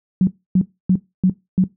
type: tone bursts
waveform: sine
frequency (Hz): 185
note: F#3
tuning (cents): 0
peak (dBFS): -10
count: 5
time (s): 0.21-1.64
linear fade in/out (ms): 2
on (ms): 62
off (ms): 280
effects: noise-tail reverb RT60 0.2 s tail -19 dB re dry